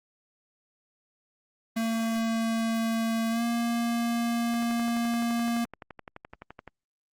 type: tone with pitch glide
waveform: square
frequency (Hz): 226.5 to 234.4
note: A#3 to A#3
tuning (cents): -50 to +10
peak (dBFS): -26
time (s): 1.76-5.65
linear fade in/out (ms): 10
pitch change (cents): +60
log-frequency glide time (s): 3.3-3.43
type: click train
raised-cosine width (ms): 0.5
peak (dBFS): -26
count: 26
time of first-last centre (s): 4.54-6.677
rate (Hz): 11.7
effects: Opus 24 kbps